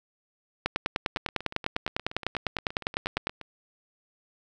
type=two click trains; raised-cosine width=0.3 ms; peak=-9 / -22 dBFS; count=27 / 20; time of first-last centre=0.66-3.27 / 1.17-3.413 s; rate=9.96 / 8.47 Hz; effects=none